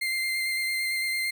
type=tone with vibrato; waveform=35% pulse; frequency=2093 Hz; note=C7; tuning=in tune; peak=-24 dBFS; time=0.01-1.31 s; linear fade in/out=10 ms; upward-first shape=square; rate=8.9 Hz; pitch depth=12 cents each way; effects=none